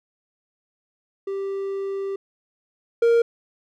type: tone pair in turn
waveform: triangle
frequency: 392 / 466.2 Hz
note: G4 / A#4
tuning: 0 / 0 cents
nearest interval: minor third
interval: 300 cents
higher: second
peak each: -23 / -12 dBFS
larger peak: second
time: 1.27-2.16 / 3.02-3.22 s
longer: first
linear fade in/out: 5 ms
effects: none